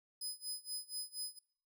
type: tone with tremolo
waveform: 20% pulse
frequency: 5020 Hz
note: D#8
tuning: 15 cents sharp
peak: -33 dBFS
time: 0.21-1.39 s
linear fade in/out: 5 ms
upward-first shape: sine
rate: 4.2 Hz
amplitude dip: 95%
effects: noise-tail reverb RT60 0.5 s tail -21 dB re dry